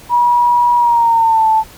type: tone with pitch glide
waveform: sine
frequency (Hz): 964 to 878.9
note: B5 to A5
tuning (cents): -42 to -2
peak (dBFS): -8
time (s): 0.09-1.64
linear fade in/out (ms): 50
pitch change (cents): -160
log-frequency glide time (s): 0.76-1.48
effects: pink hiss -39 dBFS RMS until 1.77 s